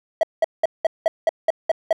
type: tone bursts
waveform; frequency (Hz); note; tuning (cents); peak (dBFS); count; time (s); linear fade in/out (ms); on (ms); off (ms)
triangle; 649; E5; -27; -11; 9; 0.21-1.928; 2; 22; 190
effects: none